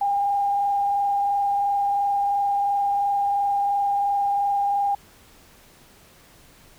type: tone with frequency modulation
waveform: sine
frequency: 805 Hz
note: G5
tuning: 46 cents sharp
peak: -19 dBFS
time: 0.01-4.95 s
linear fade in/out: 5 ms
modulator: 22.9 Hz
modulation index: 0.4
effects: pink hiss -52 dBFS RMS until 6.78 s